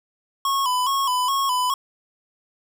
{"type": "tone with vibrato", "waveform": "square", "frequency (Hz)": 1046.5, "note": "C6", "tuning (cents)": 0, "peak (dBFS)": -20, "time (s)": [0.45, 1.74], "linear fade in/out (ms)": 2, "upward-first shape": "square", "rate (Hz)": 2.4, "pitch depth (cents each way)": 79, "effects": []}